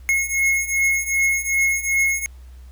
square beating tone pair, 2167 / 2169.6 Hz, C#7 / C#7, -40 / -38 cents, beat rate 2.6 Hz, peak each -23 / -20 dBFS, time 0.09-2.26 s, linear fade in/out 0 ms, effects added 63 Hz sine -38 dBFS peak until 2.71 s + pink hiss -57 dBFS RMS until 2.71 s

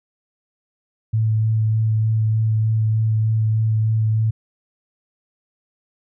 sine tone with vibrato, 110 Hz, A2, in tune, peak -15 dBFS, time 1.13-4.31 s, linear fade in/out 10 ms, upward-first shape sine, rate 3.3 Hz, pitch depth 12 cents each way, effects none

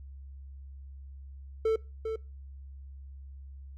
triangle tone with echo, 443.4 Hz, A4, 13 cents sharp, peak -21 dBFS, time 1.65-1.76 s, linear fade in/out 5 ms, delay 400 ms, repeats 1, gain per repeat -7 dB, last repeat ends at 2.16 s, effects noise-tail reverb RT60 0.3 s tail -23 dB re dry + added 68 Hz sine -43 dBFS peak until 3.77 s

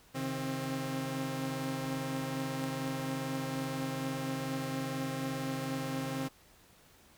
sawtooth tone cluster, 134.6 / 157 / 265 Hz, C3 / D#3 / C4, +49 / +16 / +22 cents, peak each -36 / -37 / -32 dBFS, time 0.14-6.29 s, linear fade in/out 20 ms, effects pink hiss -61 dBFS RMS until 7.17 s

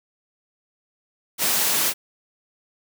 white high-pass noise, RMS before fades -21 dBFS, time 1.38-1.94 s, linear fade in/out 50 ms, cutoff 150 Hz, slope 12 dB/octave, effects none

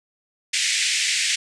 pink band-pass noise, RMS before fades -22 dBFS, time 0.53-1.36 s, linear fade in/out 10 ms, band 1900 to 8700 Hz, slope 48 dB/octave, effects none

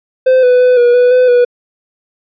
triangle tone with pitch steps, 516 / 498 / 501 / 482.5 / 493.4 / 504 / 488.3 Hz, C5 / B4 / B4 / B4 / B4 / B4 / B4, -24 / +14 / +25 / -40 / -2 / +35 / -20 cents, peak -3 dBFS, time 0.26-1.45 s, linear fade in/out 10 ms, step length 170 ms, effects resampled to 11025 Hz

